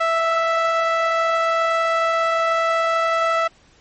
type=tone with band-pass filter; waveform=sawtooth; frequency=659.3 Hz; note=E5; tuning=in tune; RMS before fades=-19 dBFS; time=0-3.48 s; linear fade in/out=10 ms; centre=1300 Hz; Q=1.4; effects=pink hiss -54 dBFS RMS until 3.8 s + MP3 32 kbps